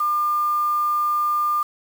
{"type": "tone with quantisation", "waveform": "sine", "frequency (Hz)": 1200, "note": "D6", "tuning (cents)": 37, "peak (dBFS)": -18, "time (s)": [0, 1.63], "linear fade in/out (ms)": 5, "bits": 6, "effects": []}